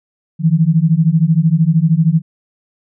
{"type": "beating tone pair", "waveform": "sine", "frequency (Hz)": [155.56, 168.56], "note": ["D#3", "E3"], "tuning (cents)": [0, 39], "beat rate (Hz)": 13, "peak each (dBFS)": -12, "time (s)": [0.39, 2.22], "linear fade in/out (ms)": 50, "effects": []}